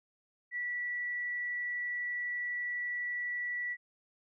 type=tone; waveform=sine; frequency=1952 Hz; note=B6; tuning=21 cents flat; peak=-33 dBFS; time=0.51-3.77 s; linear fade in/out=50 ms; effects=none